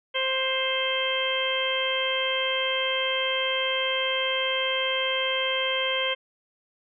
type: harmonic tone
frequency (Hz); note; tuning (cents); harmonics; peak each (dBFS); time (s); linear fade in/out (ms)
525; C5; +6; 1 / 2 / 3 / 4 / 5 / 6; -29 / -33 / -34 / -30 / -33 / -28; 0.14-6.15; 20
effects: none